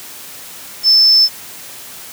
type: tone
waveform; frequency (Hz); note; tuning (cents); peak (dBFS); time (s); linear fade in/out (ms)
sine; 5274; E8; 0; -6; 0.83-1.29; 50
effects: white hiss -33 dBFS RMS until 2.12 s + high-pass 80 Hz 12 dB/octave